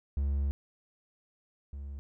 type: tone pair in turn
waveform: triangle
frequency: 70 / 70 Hz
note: C#2 / C#2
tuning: +18 / +18 cents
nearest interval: unison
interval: 0 cents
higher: neither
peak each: -25 / -36 dBFS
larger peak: first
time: 0.17-0.51 / 1.73-1.99 s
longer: first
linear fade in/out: 0 ms
effects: none